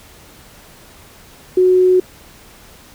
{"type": "tone", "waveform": "sine", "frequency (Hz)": 367.7, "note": "F#4", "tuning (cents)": -11, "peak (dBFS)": -8, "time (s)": [1.57, 2], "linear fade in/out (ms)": 5, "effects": ["pink hiss -43 dBFS RMS until 2.94 s"]}